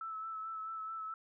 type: tone with vibrato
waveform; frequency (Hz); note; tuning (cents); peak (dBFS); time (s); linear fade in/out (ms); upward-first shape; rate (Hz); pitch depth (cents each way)
sine; 1311; E6; -10; -39; 0.01-1.14; 2; sine; 4.6; 23
effects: none